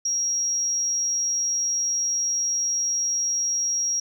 sine tone with amplitude modulation, 5640 Hz, F8, 16 cents sharp, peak -19 dBFS, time 0.05-4 s, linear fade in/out 5 ms, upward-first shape sine, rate 172 Hz, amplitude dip 40%, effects tanh soft clip ceiling -15 dBFS + 10-bit

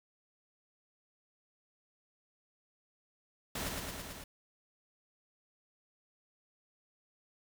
pink noise with echo, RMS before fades -38 dBFS, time 3.55-3.69 s, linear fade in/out 5 ms, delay 110 ms, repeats 5, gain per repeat -2 dB, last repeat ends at 4.24 s, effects none

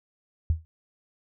sine tone with exponential decay, 80.5 Hz, E2, 41 cents flat, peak -16 dBFS, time 0.5-0.65 s, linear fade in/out 0 ms, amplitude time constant 31 ms, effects none

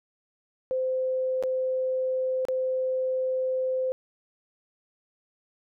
sine tone with dropouts, 517 Hz, C5, 21 cents flat, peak -24 dBFS, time 0.71-3.92 s, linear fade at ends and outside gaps 0 ms, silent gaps 1.426-1.436 / 2.452-2.485 s, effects none

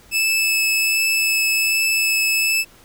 sawtooth tone with vibrato, 2614 Hz, E7, 15 cents flat, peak -13 dBFS, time 0.11-2.65 s, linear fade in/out 50 ms, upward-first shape sine, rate 1.3 Hz, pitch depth 8 cents each way, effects pink hiss -49 dBFS RMS until 2.84 s

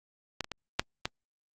clicks, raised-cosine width 0.2 ms, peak -14 / -23 / -18 / -7 / -12 dBFS, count 5, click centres 0.407 / 0.444 / 0.517 / 0.795 / 1.055 s, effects Opus 48 kbps

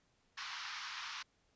pink band-pass noise, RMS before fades -45 dBFS, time 0.37-1.23 s, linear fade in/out 10 ms, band 960 to 5800 Hz, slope 48 dB/octave, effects pink hiss -75 dBFS RMS until 1.55 s + resampled to 16000 Hz

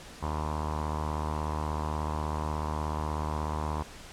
sawtooth tone with low-pass filter, 76.5 Hz, D#2, 29 cents flat, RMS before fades -32 dBFS, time 0.22-3.83 s, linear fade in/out 10 ms, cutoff 1000 Hz, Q 5.8, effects pink hiss -47 dBFS RMS until 4.12 s + low-pass 9000 Hz 12 dB/octave

